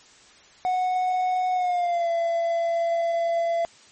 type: tone with pitch glide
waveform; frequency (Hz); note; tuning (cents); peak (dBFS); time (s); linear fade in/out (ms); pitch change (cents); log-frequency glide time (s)
triangle; 736 to 674.9; F#5 to E5; -9 to +41; -19; 0.65-3.65; 0; -150; 1.53-2.1
effects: white hiss -52 dBFS RMS until 3.91 s + MP3 32 kbps